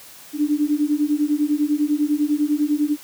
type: beating tone pair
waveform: sine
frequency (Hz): 291.4 / 301.4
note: D4 / D4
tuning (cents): -13 / +45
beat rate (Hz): 10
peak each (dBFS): -20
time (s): 0.33-2.97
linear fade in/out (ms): 50
effects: white hiss -43 dBFS RMS until 3.03 s + high-pass 80 Hz 12 dB/octave